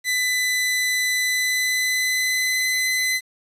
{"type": "tone with pitch glide", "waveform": "sawtooth", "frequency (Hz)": [2002, 2024], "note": ["B6", "B6"], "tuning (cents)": [23, 42], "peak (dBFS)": -16, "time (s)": [0.04, 3.21], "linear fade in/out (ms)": 50, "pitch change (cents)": 19, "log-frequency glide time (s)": [1.2, 2.72], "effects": ["resampled to 32000 Hz", "8-bit"]}